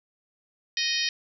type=harmonic tone; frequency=622.3 Hz; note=D#5; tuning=in tune; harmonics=3 / 4 / 5 / 6 / 7 / 8 / 9; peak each=-32 / -32 / -32 / -32 / -32 / -32 / -32 dBFS; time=0.77-1.09 s; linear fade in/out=2 ms; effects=none